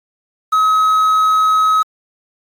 triangle tone with quantisation, 1276 Hz, D#6, 43 cents sharp, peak -8 dBFS, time 0.52-1.83 s, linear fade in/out 10 ms, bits 6, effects AAC 64 kbps

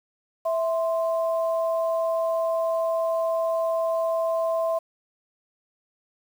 sine tone pair together, 657.7 / 1044 Hz, E5 / C6, -4 / -4 cents, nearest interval minor sixth, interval 800 cents, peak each -22 / -31 dBFS, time 0.45-4.79 s, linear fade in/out 10 ms, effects 8-bit

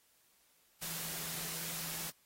sine tone in noise, 164.81 Hz, E3, in tune, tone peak -52 dBFS, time 0.81-2.11 s, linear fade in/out 20 ms, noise white, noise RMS -41 dBFS, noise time 0.81-2.11 s, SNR -14 dB, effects white hiss -70 dBFS RMS until 2.25 s + AAC 48 kbps

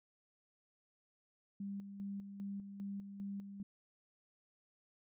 sine tone with tremolo, 199 Hz, G3, 26 cents sharp, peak -40 dBFS, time 1.6-3.63 s, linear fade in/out 5 ms, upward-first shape square, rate 2.5 Hz, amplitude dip 55%, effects none

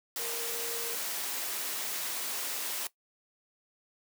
sine tone in noise, 466.2 Hz, A#4, in tune, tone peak -40 dBFS, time 0.19-0.95 s, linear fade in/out 2 ms, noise white, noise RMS -35 dBFS, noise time 0.16-2.87 s, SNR -8 dB, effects noise-tail reverb RT60 0.1 s tail -17 dB re dry + high-pass 300 Hz 12 dB/octave

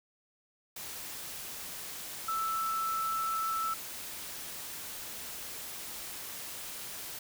sine tone in noise, 1320 Hz, E6, 2 cents sharp, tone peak -30 dBFS, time 2.28-3.74 s, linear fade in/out 5 ms, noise white, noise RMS -42 dBFS, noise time 0.76-7.19 s, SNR +9 dB, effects none

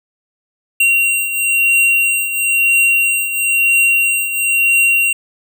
square beating tone pair, 2752 / 2753 Hz, F7 / F7, -26 / -25 cents, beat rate 1 Hz, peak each -13 / -19 dBFS, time 0.8-5.13 s, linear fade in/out 5 ms, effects none

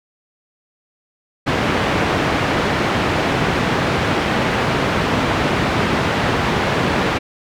pink band-pass noise, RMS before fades -18 dBFS, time 1.46-7.19 s, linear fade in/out 20 ms, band 100 to 2600 Hz, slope 12 dB/octave, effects none

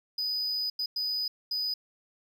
triangle tone bursts at uneven times, 4978 Hz, D#8, in tune, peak -27 dBFS, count 4, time 0.18-0.7 / 0.79-0.86 / 0.96-1.28 / 1.51-1.74 s, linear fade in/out 5 ms, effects none

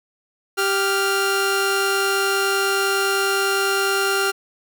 sawtooth tone pair together, 392 / 1396.9 Hz, G4 / F6, 0 / 0 cents, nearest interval octave + minor seventh, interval 2200 cents, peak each -17 dBFS, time 0.57-4.32 s, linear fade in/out 20 ms, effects none

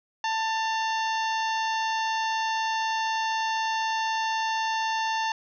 harmonic tone with a mistuned harmonic, 888 Hz, A5, 16 cents sharp, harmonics 1 / 2 / 3 / 4 / 5 / 6 / 7, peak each -26 / -32 / -36 / -38 / -40 / -42 / -43 dBFS, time 0.24-5.32 s, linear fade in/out 2 ms, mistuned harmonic 3, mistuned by +59 cents, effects none

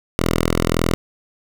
5% pulse tone, 41.56 Hz, E1, 15 cents sharp, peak -5 dBFS, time 0.19-0.94 s, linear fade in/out 0 ms, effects none

